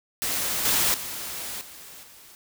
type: noise with level steps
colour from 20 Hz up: white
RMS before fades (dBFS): -27 / -22 / -34 / -44 / -49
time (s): 0.22-2.35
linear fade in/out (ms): 0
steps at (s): 0.65 / 0.94 / 1.61 / 2.03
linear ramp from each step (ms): 2
effects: none